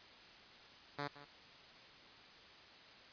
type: tone with echo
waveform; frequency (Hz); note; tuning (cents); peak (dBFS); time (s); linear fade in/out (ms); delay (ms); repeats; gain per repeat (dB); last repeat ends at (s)
5% pulse; 144; D3; -34; -28; 0.98-1.08; 10; 170; 1; -15; 1.25
effects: white hiss -58 dBFS RMS until 3.12 s + resampled to 11025 Hz